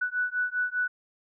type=beating tone pair; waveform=sine; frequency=1480 / 1485 Hz; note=F#6 / F#6; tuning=0 / +6 cents; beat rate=5 Hz; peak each=-29 dBFS; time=0.01-0.88 s; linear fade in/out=10 ms; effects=none